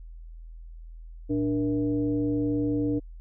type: tone with frequency modulation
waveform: sine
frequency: 293.7 Hz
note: D4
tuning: in tune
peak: -23 dBFS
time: 1.29-3 s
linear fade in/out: 20 ms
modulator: 179 Hz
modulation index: 0.78
effects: added 41 Hz sine -40 dBFS peak until 3.2 s